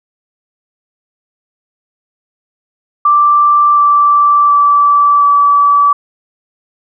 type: tone with pitch steps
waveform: sine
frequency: 1174.7 / 1166.6 / 1158.5 / 1150.5 Hz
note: D6 / D6 / D6 / D6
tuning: 0 / -12 / -24 / -36 cents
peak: -5 dBFS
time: 3.05-5.93 s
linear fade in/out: 5 ms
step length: 720 ms
effects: none